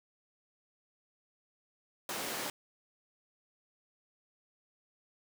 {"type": "high-pass noise", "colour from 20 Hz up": "pink", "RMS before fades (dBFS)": -38, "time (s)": [2.09, 2.5], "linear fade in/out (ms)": 2, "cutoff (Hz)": 280, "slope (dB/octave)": 12, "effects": []}